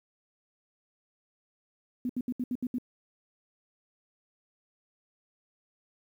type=tone bursts; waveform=sine; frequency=248.1 Hz; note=B3; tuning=8 cents sharp; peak=-28 dBFS; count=7; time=2.05-2.784 s; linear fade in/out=2 ms; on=44 ms; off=71 ms; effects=10-bit